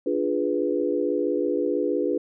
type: chord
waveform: sine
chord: D diminished seventh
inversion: none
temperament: equal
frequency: 293.7 / 349.2 / 415.3 / 493.9 Hz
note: D4 / F4 / Ab4 / Cb5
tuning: 0 / 0 / 0 / 0 cents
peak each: -27 dBFS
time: 0.06-2.18 s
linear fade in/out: 5 ms
effects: none